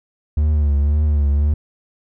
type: tone with vibrato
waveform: triangle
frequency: 73.42 Hz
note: D2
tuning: in tune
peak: -11 dBFS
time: 0.37-1.54 s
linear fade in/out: 5 ms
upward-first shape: triangle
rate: 1.9 Hz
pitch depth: 74 cents each way
effects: none